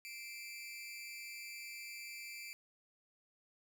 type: tone with amplitude modulation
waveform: sawtooth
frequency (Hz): 2349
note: D7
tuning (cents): 0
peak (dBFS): -39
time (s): 0.05-2.53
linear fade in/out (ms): 0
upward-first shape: sine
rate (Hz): 251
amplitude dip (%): 80
effects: none